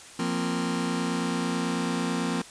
sawtooth chord, F suspended fourth, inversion none, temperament just, 174.61 / 232.8 / 261.9 Hz, F3 / Bb3 / C4, 0 / -2 / +2 cents, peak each -26 dBFS, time 0.19-2.42 s, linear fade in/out 5 ms, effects white hiss -46 dBFS RMS until 2.5 s + resampled to 22050 Hz

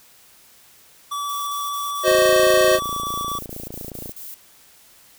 square tone with vibrato, 1150 Hz, D6, 37 cents flat, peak -25 dBFS, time 1.11-3.39 s, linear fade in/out 10 ms, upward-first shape triangle, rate 15 Hz, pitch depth 10 cents each way
violet noise bursts, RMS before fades -36 dBFS, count 14, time 1.29-4.343 s, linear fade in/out 2 ms, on 180 ms, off 41 ms
square chord, C diminished, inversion second, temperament equal, 370 / 523.3 / 622.3 Hz, Gb4 / C5 / Eb5, 0 / 0 / 0 cents, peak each -20 / -19 / -17 dBFS, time 2.03-2.8 s, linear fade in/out 50 ms
click train, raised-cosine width 2 ms, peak -21 dBFS, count 58, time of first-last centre 2.08-4.094 s, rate 28.3 Hz
effects white hiss -51 dBFS RMS until 5.18 s

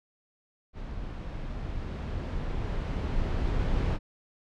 brown noise with level ramp, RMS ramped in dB -38 to -26 dBFS, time 0.73-3.99 s, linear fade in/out 50 ms, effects low-pass 4000 Hz 12 dB/octave

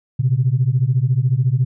sine beating tone pair, 120.9 / 134.9 Hz, B2 / C#3, -36 / -47 cents, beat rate 14 Hz, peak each -16 dBFS, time 0.19-1.65 s, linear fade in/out 10 ms, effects tanh soft clip ceiling -6 dBFS

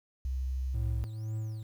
sine tone with vibrato, 64.9 Hz, C2, 13 cents flat, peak -30 dBFS, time 0.25-1.04 s, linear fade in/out 0 ms, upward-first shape triangle, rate 13 Hz, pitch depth 15 cents each way
triangle tone with tremolo, 109.4 Hz, A2, 9 cents flat, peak -29 dBFS, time 0.74-1.63 s, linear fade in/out 5 ms, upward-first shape triangle, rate 2 Hz, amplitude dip 55%
effects 10-bit

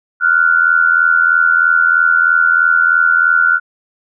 sine tone pair together, 1396.9 / 1480 Hz, F6 / F#6, 0 / 0 cents, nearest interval minor second, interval 100 cents, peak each -11 dBFS, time 0.2-3.6 s, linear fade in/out 50 ms, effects none

